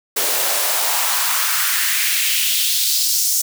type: noise with high-pass filter sweep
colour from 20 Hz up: white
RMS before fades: -18 dBFS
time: 0.16-3.42 s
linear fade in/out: 10 ms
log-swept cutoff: 410 to 6300 Hz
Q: 2.1
effects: none